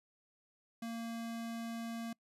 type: tone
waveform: square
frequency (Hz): 230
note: A#3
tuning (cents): -23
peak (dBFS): -40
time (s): 0.82-2.13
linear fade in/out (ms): 5
effects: noise-tail reverb RT60 0.1 s tail -26 dB re dry + resampled to 32000 Hz